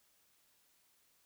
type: silence
effects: white hiss -72 dBFS RMS until 1.25 s